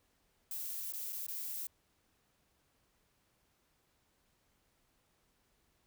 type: noise with dropouts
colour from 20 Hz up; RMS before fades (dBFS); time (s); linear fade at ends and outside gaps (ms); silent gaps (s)
violet; -41; 0.51-1.67; 2; 0.924-0.935 / 1.124-1.128 / 1.266-1.283
effects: pink hiss -75 dBFS RMS until 5.86 s